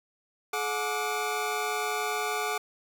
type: tone cluster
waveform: 25% pulse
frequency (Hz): 426.1 / 727 / 1172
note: G#4 / F#5 / D6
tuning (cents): +44 / -31 / -4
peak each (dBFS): -29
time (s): 0.53-2.58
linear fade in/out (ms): 5
effects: none

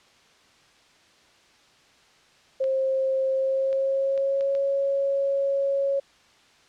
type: tone with pitch glide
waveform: sine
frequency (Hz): 531 to 552.6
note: C5 to C#5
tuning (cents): +25 to -6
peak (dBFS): -21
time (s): 2.6-6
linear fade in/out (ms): 10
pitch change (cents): +69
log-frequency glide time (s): 3.32-4.57
type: clicks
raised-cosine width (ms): 0.2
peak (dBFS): -26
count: 5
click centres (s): 2.641 / 3.729 / 4.177 / 4.409 / 4.551
effects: white hiss -57 dBFS RMS until 6.68 s + low-pass 5000 Hz 12 dB/octave

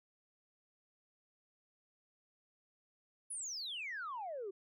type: exponential sweep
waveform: sine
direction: down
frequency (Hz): 10548 to 370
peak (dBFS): -39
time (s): 3.3-4.51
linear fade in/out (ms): 10
effects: tanh soft clip ceiling -36 dBFS

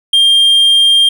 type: tone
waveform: triangle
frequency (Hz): 3200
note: G7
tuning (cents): +35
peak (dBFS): -4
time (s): 0.13-1.09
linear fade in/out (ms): 5
effects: none

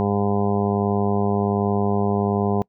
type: harmonic tone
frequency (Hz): 101.3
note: G#2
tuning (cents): -43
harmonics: 1 / 2 / 3 / 4 / 5 / 6 / 7 / 8 / 9 / 10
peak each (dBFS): -25 / -22 / -34 / -24 / -32 / -35 / -28 / -32 / -34 / -34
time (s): 0-2.62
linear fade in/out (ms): 0
effects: noise-tail reverb RT60 0.1 s tail -26 dB re dry

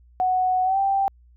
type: tone with pitch glide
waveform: sine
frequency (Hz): 740 to 784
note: F#5 to G5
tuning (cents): 0 to 0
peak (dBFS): -18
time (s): 0.2-1.08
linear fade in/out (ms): 0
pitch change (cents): +100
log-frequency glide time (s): 0.64-0.78
effects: added 60 Hz sine -50 dBFS peak until 1.36 s

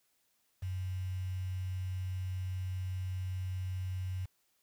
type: tone with quantisation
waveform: sine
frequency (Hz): 92.5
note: F#2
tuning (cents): 0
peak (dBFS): -34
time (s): 0.62-4.26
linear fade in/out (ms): 10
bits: 9
effects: white hiss -75 dBFS RMS until 4.62 s

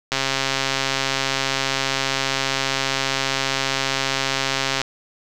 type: click train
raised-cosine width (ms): 0.2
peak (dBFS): -3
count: 635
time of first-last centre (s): 0.12-4.816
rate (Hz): 135
effects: none

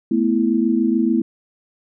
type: chord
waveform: sine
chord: A suspended second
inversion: none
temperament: equal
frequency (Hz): 220 / 246.9 / 329.6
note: A3 / B3 / E4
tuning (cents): 0 / 0 / 0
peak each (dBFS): -19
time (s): 0.11-1.22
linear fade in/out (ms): 5
effects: none

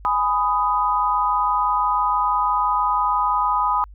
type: chord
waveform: sine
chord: G# minor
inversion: none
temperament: just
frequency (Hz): 830.6 / 996.7 / 1245.9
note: G#5 / B5 / D#6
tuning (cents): 0 / +16 / +2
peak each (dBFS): -24 / -20 / -21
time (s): 0.05-3.84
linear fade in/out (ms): 0
effects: added 50 Hz sine -39 dBFS peak until 3.94 s

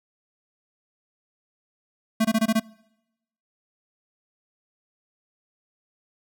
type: tone bursts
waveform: square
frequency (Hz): 222.1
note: A3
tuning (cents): +16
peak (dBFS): -18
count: 6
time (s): 2.2-2.599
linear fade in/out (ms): 10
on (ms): 49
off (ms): 21
effects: noise-tail reverb RT60 0.9 s tail -25 dB re dry

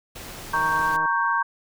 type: noise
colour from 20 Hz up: pink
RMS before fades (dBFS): -38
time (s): 0.15-0.97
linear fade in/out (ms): 10
type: chord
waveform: sine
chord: G diminished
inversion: first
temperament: equal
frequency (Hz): 932.3 / 1108.7 / 1568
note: Bb5 / Db6 / G6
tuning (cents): 0 / 0 / 0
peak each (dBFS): -24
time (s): 0.53-1.43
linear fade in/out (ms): 10
type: click train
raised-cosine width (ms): 1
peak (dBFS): -24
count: 82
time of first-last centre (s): 0.54-1.056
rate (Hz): 157
effects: none

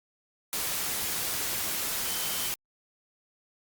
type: tone in noise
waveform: sine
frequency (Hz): 3080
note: G7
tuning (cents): -31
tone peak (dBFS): -40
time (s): 2.06-2.49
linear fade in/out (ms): 0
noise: white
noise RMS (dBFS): -31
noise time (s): 0.53-2.54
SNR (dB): -12
effects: Opus 48 kbps

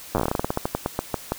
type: slowing click train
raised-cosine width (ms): 1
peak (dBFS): -8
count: 21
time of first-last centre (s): 0.15-1.32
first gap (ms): 9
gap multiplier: 1.17
effects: white hiss -41 dBFS RMS until 1.38 s

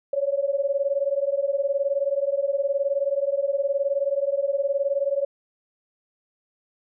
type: beating tone pair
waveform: sine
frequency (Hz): 549 / 568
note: C#5 / C#5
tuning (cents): -17 / +42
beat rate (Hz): 19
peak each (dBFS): -24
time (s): 0.13-5.25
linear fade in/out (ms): 5
effects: none

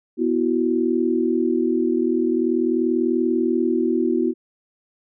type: chord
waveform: sine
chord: B suspended fourth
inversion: none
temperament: equal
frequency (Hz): 246.9 / 329.6 / 370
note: B3 / E4 / F#4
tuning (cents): 0 / 0 / 0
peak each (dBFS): -22 / -21 / -22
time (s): 0.17-4.34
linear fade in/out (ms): 50
effects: none

